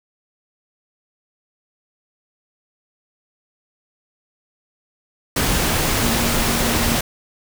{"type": "tone in noise", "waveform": "sine", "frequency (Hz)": 233.6, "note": "A#3", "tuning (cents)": 4, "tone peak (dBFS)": -25, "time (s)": [6.03, 6.96], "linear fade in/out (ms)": 5, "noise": "pink", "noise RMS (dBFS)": -19, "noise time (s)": [5.36, 7.01], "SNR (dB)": -9, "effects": []}